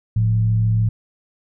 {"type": "tone with frequency modulation", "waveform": "sine", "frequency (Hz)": 110, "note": "A2", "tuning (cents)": 0, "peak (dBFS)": -14, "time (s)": [0.16, 0.89], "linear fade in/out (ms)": 5, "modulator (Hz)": 66.9, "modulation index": 0.39, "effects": []}